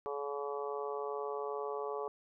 harmonic tone, 142.5 Hz, C#3, 48 cents sharp, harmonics 3 / 4 / 5 / 6 / 7 / 8, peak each -38 / -44 / -46 / -45 / -48 / -44 dBFS, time 0.06-2.08 s, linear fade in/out 0 ms, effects none

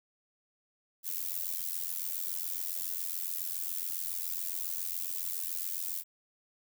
violet noise with amplitude modulation, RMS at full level -32 dBFS, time 1.03-6.04 s, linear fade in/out 50 ms, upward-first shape sine, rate 87.2 Hz, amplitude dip 90%, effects none

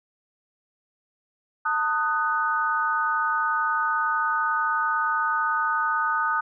sine chord, D# diminished, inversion second, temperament just, 896 / 1244.5 / 1493.4 Hz, A5 / D#6 / F#6, +31 / 0 / +16 cents, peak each -28 / -24 / -26 dBFS, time 1.65-6.41 s, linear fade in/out 10 ms, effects none

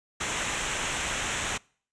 pink noise with comb filter, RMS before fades -30 dBFS, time 0.2-1.58 s, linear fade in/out 10 ms, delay 0.21 ms, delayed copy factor -0.65, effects noise-tail reverb RT60 0.5 s tail -26 dB re dry + resampled to 22050 Hz

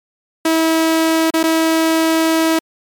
sawtooth tone with dropouts, 323.5 Hz, E4, 32 cents flat, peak -8 dBFS, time 0.45-2.59 s, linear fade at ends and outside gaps 5 ms, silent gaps 1.305-1.338 / 1.431-1.437 s, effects MP3 96 kbps

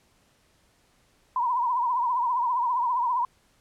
sine tone with vibrato, 978 Hz, B5, 17 cents flat, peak -22 dBFS, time 1.36-3.25 s, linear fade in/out 2 ms, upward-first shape triangle, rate 15 Hz, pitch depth 110 cents each way, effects pink hiss -64 dBFS RMS until 3.6 s + low-pass 11000 Hz 12 dB/octave

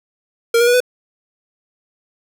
square tone with pitch steps, 464.8 / 475.7 / 486.8 / 498.2 Hz, A#4 / A#4 / B4 / B4, -5 / +35 / -25 / +15 cents, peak -11 dBFS, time 0.54-0.804 s, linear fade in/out 5 ms, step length 66 ms, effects none

